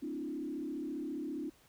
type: tone with frequency modulation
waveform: sine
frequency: 296.1 Hz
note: D4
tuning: 14 cents sharp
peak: -36 dBFS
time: 0.02-1.5 s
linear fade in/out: 10 ms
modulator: 34.8 Hz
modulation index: 1.3
effects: pink hiss -65 dBFS RMS until 1.68 s